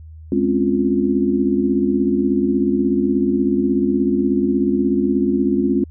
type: chord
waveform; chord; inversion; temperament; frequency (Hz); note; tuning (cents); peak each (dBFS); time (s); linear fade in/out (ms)
sine; Db major seventh; second; equal with one note detuned; 207.7 / 260.7 / 277.2 / 349.2; Ab3 / C4 / Db4 / F4; 0 / -6 / 0 / 0; -20; 0.32-5.84; 2
effects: added 79 Hz sine -35 dBFS peak until 5.9 s